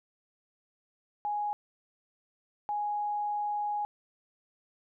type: tone bursts at uneven times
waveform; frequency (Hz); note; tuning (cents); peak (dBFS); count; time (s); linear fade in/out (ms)
sine; 830.6; G#5; 0; -29; 2; 1.25-1.53 / 2.69-3.85; 0
effects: none